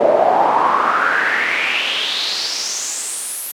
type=noise with band-pass filter sweep; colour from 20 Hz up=brown; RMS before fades=-17 dBFS; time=0-3.52 s; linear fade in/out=10 ms; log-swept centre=570 to 12000 Hz; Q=5; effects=high-pass 300 Hz 12 dB/octave